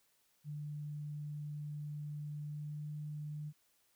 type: tone with pitch glide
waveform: sine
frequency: 148.3 to 149.85 Hz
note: D3 to D3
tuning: +17 to +35 cents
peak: -40 dBFS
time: 0.44-3.53 s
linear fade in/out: 50 ms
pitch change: +18 cents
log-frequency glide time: 2.41-2.89 s
effects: white hiss -74 dBFS RMS until 3.95 s